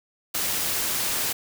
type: noise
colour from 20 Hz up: white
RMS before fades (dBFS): -26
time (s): 0.34-1.33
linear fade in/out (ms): 10
effects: none